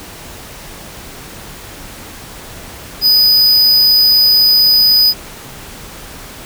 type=tone; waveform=square; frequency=4978 Hz; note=D#8; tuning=in tune; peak=-7 dBFS; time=3.01-5.14 s; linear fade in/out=50 ms; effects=pink hiss -32 dBFS RMS until 6.45 s